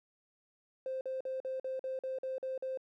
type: tone bursts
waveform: triangle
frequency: 523.3 Hz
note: C5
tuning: in tune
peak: -31 dBFS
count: 10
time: 0.86-2.774 s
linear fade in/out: 2 ms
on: 150 ms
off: 46 ms
effects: tanh soft clip ceiling -32 dBFS